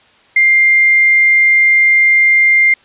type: tone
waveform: sine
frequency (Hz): 2100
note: C7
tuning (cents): +6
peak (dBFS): -6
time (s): 0.36-2.74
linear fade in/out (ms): 5
effects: white hiss -48 dBFS RMS until 2.84 s + resampled to 8000 Hz